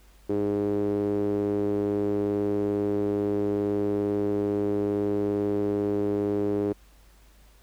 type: tone with band-pass filter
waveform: sawtooth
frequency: 102.3 Hz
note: G#2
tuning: 26 cents flat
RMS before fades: -26 dBFS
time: 0.29-6.73 s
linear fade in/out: 10 ms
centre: 370 Hz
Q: 5.6
effects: added 50 Hz sine -53 dBFS peak until 7.62 s + pink hiss -60 dBFS RMS until 7.62 s